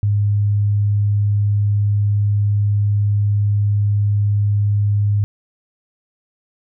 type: tone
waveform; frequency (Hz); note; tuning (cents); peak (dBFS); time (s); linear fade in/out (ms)
sine; 102.8; G#2; -17; -13; 0.03-5.24; 0
effects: none